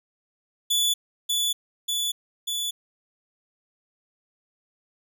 sawtooth tone with echo, 3455 Hz, A7, 32 cents flat, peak -17 dBFS, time 0.7-0.94 s, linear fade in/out 10 ms, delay 590 ms, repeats 3, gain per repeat -2 dB, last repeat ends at 2.71 s, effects none

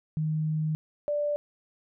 sine tone pair in turn, 155.56 / 587.3 Hz, D#3 / D5, 0 / 0 cents, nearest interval octave + major seventh, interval 2300 cents, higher second, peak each -25 / -25 dBFS, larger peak neither, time 0.17-0.75 / 1.08-1.36 s, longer first, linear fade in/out 0 ms, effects none

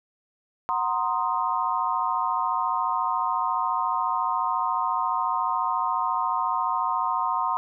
sine chord, C half-diminished seventh, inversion second, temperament equal, 740 / 932.3 / 1046.5 / 1244.5 Hz, Gb5 / Bb5 / C6 / Eb6, 0 / 0 / 0 / 0 cents, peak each -31 / -27 / -26 / -30 dBFS, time 0.69-7.57 s, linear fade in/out 0 ms, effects none

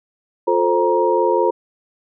sine tone cluster, 355 / 440.5 / 525 / 943 Hz, F4 / A4 / C5 / A#5, +28 / +2 / +6 / +20 cents, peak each -19 dBFS, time 0.47-1.51 s, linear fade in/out 10 ms, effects none

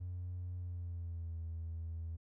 triangle tone with pitch glide, 89.6 to 82.16 Hz, F2 to E2, +45 to -5 cents, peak -36 dBFS, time 0-2.17 s, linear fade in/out 20 ms, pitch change -150 cents, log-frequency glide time 0.57-1.39 s, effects tanh soft clip ceiling -36 dBFS

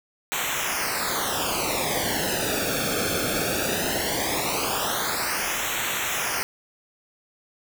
pink noise with flanger, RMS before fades -26 dBFS, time 0.32-6.43 s, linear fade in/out 0 ms, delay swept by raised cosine 0.2 to 1.03 ms, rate 0.18 Hz, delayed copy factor -0.9, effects none

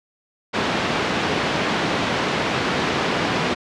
pink band-pass noise, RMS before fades -22 dBFS, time 0.53-3.55 s, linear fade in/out 20 ms, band 170 to 3600 Hz, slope 12 dB/octave, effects low-pass 7000 Hz 12 dB/octave

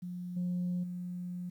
sine tone with level steps, 178.4 Hz, F3, 37 cents sharp, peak -37 / -29 / -36 dBFS, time 0.02-1.5 s, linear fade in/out 10 ms, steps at 0.36 / 0.83 s, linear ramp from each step 10 ms, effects tanh soft clip ceiling -28 dBFS + 11-bit

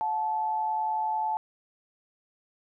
sine tone pair together, 720 / 871 Hz, F#5 / A5, -47 / -18 cents, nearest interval minor third, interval 329 cents, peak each -35 / -26 dBFS, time 0.01-1.37 s, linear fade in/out 0 ms, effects none

